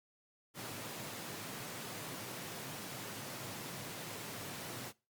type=high-pass noise; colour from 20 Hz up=pink; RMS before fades=-45 dBFS; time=0.54-4.93 s; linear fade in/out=50 ms; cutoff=100 Hz; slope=96 dB/octave; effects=noise-tail reverb RT60 0.3 s tail -23 dB re dry + Opus 48 kbps